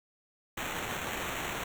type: noise with sample-and-hold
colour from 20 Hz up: blue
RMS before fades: -36 dBFS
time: 0.57-1.64 s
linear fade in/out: 5 ms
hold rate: 4900 Hz
effects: none